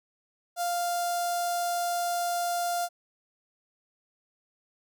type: tone with notch filter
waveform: sawtooth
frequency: 698.5 Hz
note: F5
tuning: in tune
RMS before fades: -29 dBFS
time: 0.56-2.89 s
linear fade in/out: 50 ms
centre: 2300 Hz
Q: 0.54
effects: none